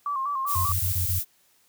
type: tone with vibrato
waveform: sine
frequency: 1108.7 Hz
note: C#6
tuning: in tune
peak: -25 dBFS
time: 0.06-0.72 s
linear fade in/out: 2 ms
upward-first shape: square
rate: 5.1 Hz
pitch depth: 68 cents each way
type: noise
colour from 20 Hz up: violet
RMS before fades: -28 dBFS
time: 0.46-1.25 s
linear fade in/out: 50 ms
type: tone bursts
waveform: sine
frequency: 90.4 Hz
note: F#2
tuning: 40 cents flat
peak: -24 dBFS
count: 5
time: 0.55-1.192 s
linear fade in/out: 10 ms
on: 110 ms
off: 23 ms
effects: white hiss -63 dBFS RMS until 1.68 s + high-pass 60 Hz 12 dB/octave